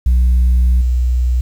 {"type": "tone with level steps", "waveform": "sine", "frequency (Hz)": 61.74, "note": "B1", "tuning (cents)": 0, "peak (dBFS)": [-6, -10], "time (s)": [0.06, 1.41], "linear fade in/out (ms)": 5, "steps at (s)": 0.81, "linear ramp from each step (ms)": 5, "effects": ["tanh soft clip ceiling -7 dBFS", "7-bit"]}